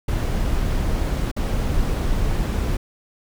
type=noise with dropouts; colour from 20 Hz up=brown; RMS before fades=-21 dBFS; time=0.08-2.77 s; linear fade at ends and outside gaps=5 ms; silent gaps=1.315-1.364 s; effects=none